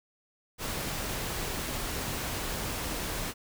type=noise; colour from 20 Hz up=pink; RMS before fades=-34 dBFS; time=0.58-3.34 s; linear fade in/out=50 ms; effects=none